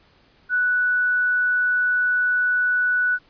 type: tone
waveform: sine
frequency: 1480 Hz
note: F#6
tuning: in tune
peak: -17 dBFS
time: 0.49-3.19 s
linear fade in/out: 50 ms
effects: pink hiss -57 dBFS RMS until 3.29 s + resampled to 11025 Hz